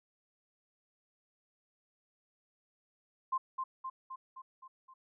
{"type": "tone with echo", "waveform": "sine", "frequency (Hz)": 1048, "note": "C6", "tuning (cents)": 2, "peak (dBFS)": -29, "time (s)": [3.32, 3.38], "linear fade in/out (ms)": 10, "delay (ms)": 260, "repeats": 6, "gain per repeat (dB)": -4, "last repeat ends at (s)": 4.94, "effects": []}